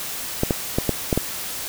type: clicks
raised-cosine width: 2 ms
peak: -5 dBFS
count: 6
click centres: 0.434 / 0.508 / 0.785 / 0.893 / 1.128 / 1.176 s
effects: white hiss -30 dBFS RMS until 1.68 s